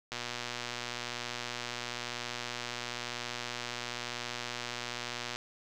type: click train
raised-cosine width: 0.2 ms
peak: -19 dBFS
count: 635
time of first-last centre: 0.12-5.36 s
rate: 121 Hz
effects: none